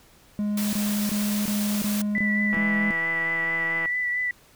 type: tone bursts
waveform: triangle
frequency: 207.7 Hz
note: G#3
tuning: in tune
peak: -21 dBFS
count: 7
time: 0.39-2.908 s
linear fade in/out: 0 ms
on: 340 ms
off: 23 ms
type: noise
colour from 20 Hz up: white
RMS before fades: -32 dBFS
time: 0.57-2.02 s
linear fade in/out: 5 ms
type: tone with vibrato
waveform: sine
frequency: 1975.5 Hz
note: B6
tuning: in tune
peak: -23 dBFS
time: 2.15-4.31 s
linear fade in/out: 2 ms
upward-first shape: sine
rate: 4.5 Hz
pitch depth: 21 cents each way
type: click train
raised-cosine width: 0.5 ms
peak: -19 dBFS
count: 220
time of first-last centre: 2.53-3.857 s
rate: 165 Hz
effects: pink hiss -55 dBFS RMS until 4.55 s